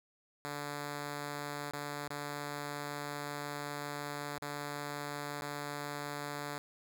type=tone with dropouts; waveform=5% pulse; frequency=145.4 Hz; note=D3; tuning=17 cents flat; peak=-27 dBFS; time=0.45-6.58 s; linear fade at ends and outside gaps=0 ms; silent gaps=1.71-1.735 / 2.079-2.104 / 4.383-4.421 / 5.41-5.421 s; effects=none